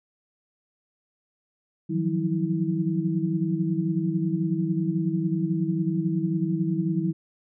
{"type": "tone cluster", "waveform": "sine", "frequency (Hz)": [157.5, 173.8, 184.8, 324.1], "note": ["D#3", "F3", "F#3", "E4"], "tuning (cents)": [21, -8, -2, -29], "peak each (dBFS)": -28, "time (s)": [1.89, 7.13], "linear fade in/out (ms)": 20, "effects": []}